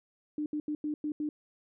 sine tone bursts at uneven times, 300 Hz, D4, 37 cents sharp, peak -30 dBFS, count 6, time 0.38-0.46 / 0.53-0.6 / 0.68-0.75 / 0.84-0.94 / 1.04-1.12 / 1.2-1.29 s, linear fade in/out 2 ms, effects none

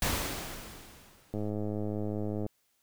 pink noise with exponential decay, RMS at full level -28 dBFS, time 0.02-1.5 s, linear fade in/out 2 ms, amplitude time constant 320 ms
click train, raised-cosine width 2 ms, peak -22 dBFS, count 119, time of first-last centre 1.34-2.464 s, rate 105 Hz
effects white hiss -73 dBFS RMS until 2.82 s

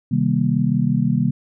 sine chord, C minor seventh, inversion none, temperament just, 130.81 / 156.98 / 196.22 / 235.5 Hz, C3 / Eb3 / G3 / Bb3, 0 / +16 / +2 / +18 cents, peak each -21 dBFS, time 0.11-1.31 s, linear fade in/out 10 ms, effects none

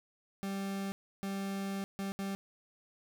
40% pulse tone bursts at uneven times, 196 Hz, G3, in tune, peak -34 dBFS, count 4, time 0.43-0.92 / 1.23-1.84 / 1.99-2.12 / 2.19-2.35 s, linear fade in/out 0 ms, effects none

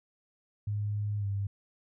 sine tone with pitch glide, 103.83 to 99.77 Hz, G#2 to G2, 0 to +31 cents, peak -29 dBFS, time 0.67-1.47 s, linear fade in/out 5 ms, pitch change -69 cents, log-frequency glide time 1.18-1.26 s, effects none

